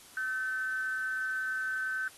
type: tone with amplitude modulation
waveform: sine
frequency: 1530 Hz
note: G6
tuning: 42 cents flat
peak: -28 dBFS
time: 0.17-2.08 s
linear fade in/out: 2 ms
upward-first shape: sine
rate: 229 Hz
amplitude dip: 55%
effects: white hiss -54 dBFS RMS until 2.17 s + AAC 32 kbps